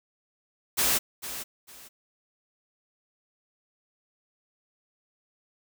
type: noise with echo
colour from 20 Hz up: white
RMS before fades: -24 dBFS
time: 0.77-0.99 s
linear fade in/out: 20 ms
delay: 450 ms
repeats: 2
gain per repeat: -12 dB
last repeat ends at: 1.89 s
effects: none